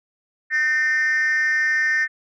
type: tone with frequency modulation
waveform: sine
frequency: 1813 Hz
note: A#6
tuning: 49 cents flat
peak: -15 dBFS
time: 0.5-2.08 s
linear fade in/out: 50 ms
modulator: 283 Hz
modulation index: 0.59
effects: tanh soft clip ceiling -15 dBFS